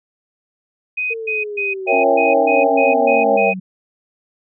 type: tone bursts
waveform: sine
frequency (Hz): 2502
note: D#7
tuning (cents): +9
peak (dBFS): -18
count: 9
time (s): 0.97-3.54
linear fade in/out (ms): 10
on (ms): 170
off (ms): 130
type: linear sweep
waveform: sine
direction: down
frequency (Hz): 460 to 183.2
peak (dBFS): -24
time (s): 1.1-3.6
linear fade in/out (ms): 10
type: chord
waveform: sine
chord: A# diminished seventh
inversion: none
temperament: equal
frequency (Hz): 466.2 / 554.4 / 659.3 / 784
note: A#4 / C#5 / E5 / G5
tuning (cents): 0 / 0 / 0 / 0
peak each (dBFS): -18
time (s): 1.86-3.54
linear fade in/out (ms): 50
type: harmonic tone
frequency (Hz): 275.2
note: C#4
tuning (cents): -12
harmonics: 1 / 2 / 3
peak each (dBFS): -24 / -24 / -23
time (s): 1.92-3.37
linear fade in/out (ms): 10
effects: none